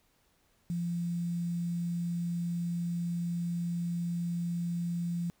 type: tone with quantisation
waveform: sine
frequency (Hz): 172.1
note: F3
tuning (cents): -25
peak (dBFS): -30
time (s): 0.7-5.3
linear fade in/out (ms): 0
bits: 9
effects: pink hiss -70 dBFS RMS until 5.4 s